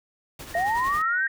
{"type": "noise with tremolo", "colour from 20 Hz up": "pink", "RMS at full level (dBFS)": -38, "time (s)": [0.39, 1.02], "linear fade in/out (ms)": 5, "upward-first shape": "sine", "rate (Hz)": 11, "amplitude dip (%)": 50}
{"type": "tone", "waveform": "sine", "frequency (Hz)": 1864.7, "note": "A#6", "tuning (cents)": 0, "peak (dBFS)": -28, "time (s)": [0.54, 1.28], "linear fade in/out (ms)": 5}
{"type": "linear sweep", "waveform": "sine", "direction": "up", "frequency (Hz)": [659.3, 1614], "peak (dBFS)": -22, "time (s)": [0.55, 1.27], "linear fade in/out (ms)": 2}
{"effects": []}